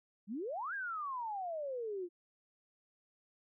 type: exponential two-way sweep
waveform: sine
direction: up then down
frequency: 185 to 1661.2 to 339.6 Hz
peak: -37 dBFS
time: 0.27-2.09 s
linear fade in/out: 50 ms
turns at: 0.74 s
effects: none